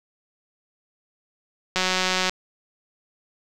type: click train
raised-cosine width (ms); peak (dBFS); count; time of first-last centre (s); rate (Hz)
0.2; -5; 100; 1.76-2.295; 185
effects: none